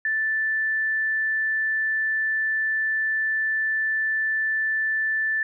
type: tone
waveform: sine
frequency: 1760 Hz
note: A6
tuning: in tune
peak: -21 dBFS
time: 0.05-5.43 s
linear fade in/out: 2 ms
effects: none